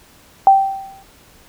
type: tone with exponential decay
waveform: sine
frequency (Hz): 779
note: G5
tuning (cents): -11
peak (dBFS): -3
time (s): 0.47-1.03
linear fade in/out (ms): 1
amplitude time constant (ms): 120
effects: pink hiss -48 dBFS RMS until 1.48 s